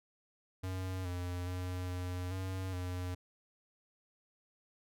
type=tone with pitch steps; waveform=square; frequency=93.2 / 89.1 / 90.8 / 90.2 / 94.1 / 90.2 Hz; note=F#2 / F2 / F#2 / F#2 / F#2 / F#2; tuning=+13 / +35 / -32 / -44 / +30 / -44 cents; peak=-37 dBFS; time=0.63-3.15 s; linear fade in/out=10 ms; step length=420 ms; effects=none